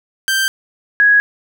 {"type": "tone pair in turn", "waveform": ["sawtooth", "sine"], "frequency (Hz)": [1568, 1663.2], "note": ["G6", "G#6"], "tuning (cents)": [0, 2], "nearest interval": "minor second", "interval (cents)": 102, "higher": "second", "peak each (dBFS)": [-10, -7], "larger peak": "second", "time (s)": [[0.28, 0.48], [1, 1.2]], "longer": "neither", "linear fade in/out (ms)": 0, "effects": []}